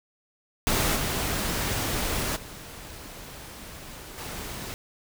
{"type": "noise with level steps", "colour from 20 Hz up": "pink", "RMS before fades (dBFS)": [-24, -28, -42, -36], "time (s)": [0.67, 4.74], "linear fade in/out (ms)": 0, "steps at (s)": [0.95, 2.35, 4.17], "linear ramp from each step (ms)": 20, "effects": []}